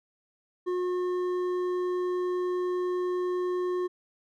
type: tone with hard clipping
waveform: sine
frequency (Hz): 361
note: F#4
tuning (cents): -43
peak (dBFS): -28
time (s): 0.66-3.88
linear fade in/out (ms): 20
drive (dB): 7
effects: none